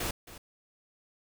pink noise with echo, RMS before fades -33 dBFS, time 0-0.11 s, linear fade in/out 5 ms, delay 270 ms, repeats 1, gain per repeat -15 dB, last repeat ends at 0.38 s, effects none

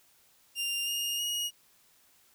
sawtooth tone with pitch steps, 2794 / 2838 / 2883 Hz, F7 / F7 / F#7, 0 / +27 / -46 cents, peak -27 dBFS, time 0.55-1.51 s, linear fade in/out 50 ms, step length 320 ms, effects white hiss -64 dBFS RMS until 2.34 s

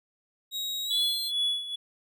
40% pulse tone with pitch glide, 3802 to 4146 Hz, A#7 to C8, +33 to -17 cents, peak -29 dBFS, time 0.51-1.32 s, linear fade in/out 50 ms, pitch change +150 cents, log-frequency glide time 0.84-1.04 s
triangle tone with tremolo, 3400 Hz, G#7, 40 cents sharp, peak -22 dBFS, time 0.9-1.76 s, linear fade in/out 10 ms, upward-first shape sine, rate 2.3 Hz, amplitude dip 75%
effects none

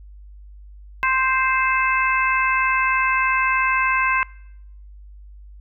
harmonic tone, 523.3 Hz, C5, in tune, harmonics 2 / 3 / 4 / 5, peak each -20 / -22 / -23 / -24 dBFS, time 1.03-4.23 s, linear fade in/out 0 ms, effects noise-tail reverb RT60 0.8 s tail -25 dB re dry + added 50 Hz sine -39 dBFS peak until 5.6 s

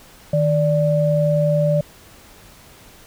sine tone pair together, 155.2 / 586 Hz, D#3 / D5, -4 / -4 cents, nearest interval octave + major seventh, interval 2300 cents, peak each -17 dBFS, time 0.33-1.81 s, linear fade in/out 5 ms, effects pink hiss -46 dBFS RMS until 3.06 s

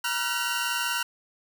sawtooth tone cluster, 954 / 1378 / 1503 / 2776 Hz, A#5 / F6 / F#6 / F7, +40 / -24 / +27 / -11 cents, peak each -29 / -28 / -27 / -29 dBFS, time 0.04-1.03 s, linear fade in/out 5 ms, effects none

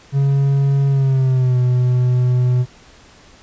triangle tone with pitch glide, 138.59 to 124.9 Hz, C#3 to B2, 0 to +20 cents, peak -10 dBFS, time 0.12-2.66 s, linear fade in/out 50 ms, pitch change -180 cents, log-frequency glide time 0.88-1.58 s, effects pink hiss -46 dBFS RMS until 3.42 s + resampled to 16000 Hz

